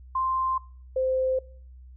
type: tone pair in turn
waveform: sine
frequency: 1046.5 / 519.6 Hz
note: C6 / C5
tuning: 0 / -12 cents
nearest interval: octave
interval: 1212 cents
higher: first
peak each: -23 / -22 dBFS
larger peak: second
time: 0.15-0.58 / 0.96-1.39 s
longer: neither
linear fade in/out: 5 ms
effects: noise-tail reverb RT60 0.5 s tail -22 dB re dry + added 63 Hz sine -44 dBFS peak until 1.96 s